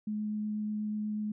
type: tone with vibrato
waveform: sine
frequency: 211.9 Hz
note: G#3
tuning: 35 cents sharp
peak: -31 dBFS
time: 0.07-1.32 s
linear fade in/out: 5 ms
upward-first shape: triangle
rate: 8.2 Hz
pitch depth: 8 cents each way
effects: none